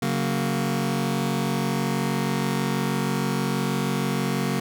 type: chord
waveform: sawtooth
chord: F# major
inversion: second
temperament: just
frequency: 138.75 / 185 / 231.2 Hz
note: C#3 / F#3 / A#3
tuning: +2 / 0 / -14 cents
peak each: -23 dBFS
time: 0.02-4.6 s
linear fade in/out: 5 ms
effects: none